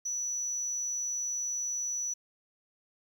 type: tone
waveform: sine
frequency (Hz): 5920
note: F#8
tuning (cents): 0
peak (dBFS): -29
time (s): 0.05-2.14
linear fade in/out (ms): 10
effects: tanh soft clip ceiling -29 dBFS + 10-bit